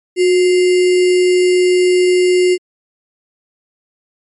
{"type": "tone with sample-and-hold", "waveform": "sine", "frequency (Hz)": 363.4, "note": "F#4", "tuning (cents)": -31, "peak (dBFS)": -8, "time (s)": [0.16, 2.58], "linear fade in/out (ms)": 50, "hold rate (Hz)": 2450, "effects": ["MP3 48 kbps"]}